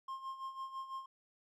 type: tone with tremolo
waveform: triangle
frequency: 1064 Hz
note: C6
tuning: 29 cents sharp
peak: -37 dBFS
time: 0.08-1.06 s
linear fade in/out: 5 ms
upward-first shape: sine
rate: 6 Hz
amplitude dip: 70%
effects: none